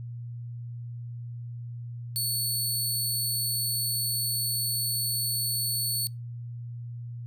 15% pulse tone, 4435 Hz, C#8, in tune, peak -20 dBFS, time 2.16-6.07 s, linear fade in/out 0 ms, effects noise-tail reverb RT60 0.2 s tail -24 dB re dry + added 119 Hz sine -35 dBFS peak until 7.26 s

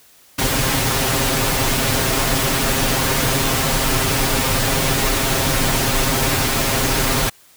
pink noise with comb filter, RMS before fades -18 dBFS, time 0.38-7.3 s, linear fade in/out 10 ms, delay 7.5 ms, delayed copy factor +0.8, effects white hiss -50 dBFS RMS until 7.56 s

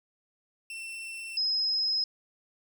40% pulse / sine tone pair in turn, 2692 / 5107 Hz, E7 / D#8, +36 / +44 cents, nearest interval major seventh, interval 1108 cents, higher second, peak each -36 / -25 dBFS, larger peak second, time 0.7-1.37 / 1.37-2.04 s, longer neither, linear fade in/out 2 ms, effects 11-bit

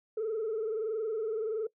sine tone with frequency modulation, 439.6 Hz, A4, 2 cents flat, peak -28 dBFS, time 0.17-1.67 s, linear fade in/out 5 ms, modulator 21.4 Hz, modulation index 0.89, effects noise-tail reverb RT60 0.1 s tail -21 dB re dry + tanh soft clip ceiling -27 dBFS

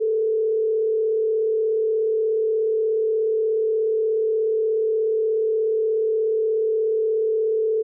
sine tone with frequency modulation, 440 Hz, A4, in tune, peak -18 dBFS, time 0-7.83 s, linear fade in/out 20 ms, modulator 36.7 Hz, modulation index 0.38, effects none

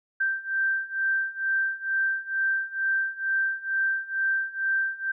sine beating tone pair, 1566 / 1568.2 Hz, G6 / G6, -2 / 0 cents, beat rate 2.2 Hz, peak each -28 / -26 dBFS, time 0.2-5.12 s, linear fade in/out 10 ms, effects none

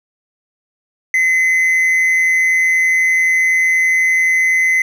triangle tone with amplitude modulation, 2043 Hz, C7, 42 cents flat, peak -7 dBFS, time 1.14-4.82 s, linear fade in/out 2 ms, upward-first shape sine, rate 169 Hz, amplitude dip 45%, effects none

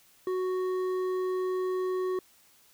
triangle tone with hard clipping, 370 Hz, F#4, in tune, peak -29 dBFS, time 0.27-2.19 s, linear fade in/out 2 ms, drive 11 dB, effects white hiss -61 dBFS RMS until 2.73 s

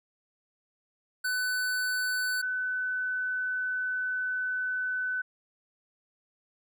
square / sine tone pair in turn, 1500 / 1505.4 Hz, F#6 / F#6, +23 / +29 cents, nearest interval unison, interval 6 cents, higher second, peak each -28 dBFS, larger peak neither, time 1.24-2.42 / 2.42-5.22 s, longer second, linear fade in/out 10 ms, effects none

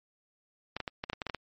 clicks, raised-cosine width 0.3 ms, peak -18 dBFS, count 10, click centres 0.766 / 0.803 / 0.878 / 1.039 / 1.099 / 1.132 / 1.218 / 1.267 / 1.298 / 1.347 s, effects MP3 32 kbps

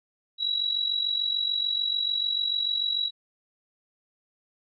sine tone with amplitude modulation, 3894 Hz, B7, 25 cents flat, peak -21 dBFS, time 0.38-3.11 s, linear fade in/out 50 ms, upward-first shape sine, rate 46.8 Hz, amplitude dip 70%, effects none

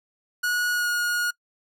45% pulse tone with pitch glide, 1457 to 1439.4 Hz, F#6 to F#6, -27 to -48 cents, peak -22 dBFS, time 0.43-1.31 s, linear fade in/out 10 ms, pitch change -21 cents, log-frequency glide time 0.71-0.89 s, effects noise-tail reverb RT60 0.1 s tail -25 dB re dry

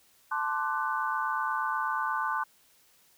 sine chord, D dominant seventh, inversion second, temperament equal with one note detuned, 880 / 1046.5 / 1174.7 / 1498 Hz, A5 / C6 / D6 / F#6, 0 / 0 / 0 / +21 cents, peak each -33 dBFS, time 0.31-2.44 s, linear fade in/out 10 ms, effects white hiss -63 dBFS RMS until 3.17 s

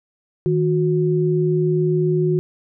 sine tone pair together, 157.2 / 364.5 Hz, D#3 / F#4, +18 / -26 cents, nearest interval octave + minor third, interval 1456 cents, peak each -18 dBFS, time 0.46-2.39 s, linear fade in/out 0 ms, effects none

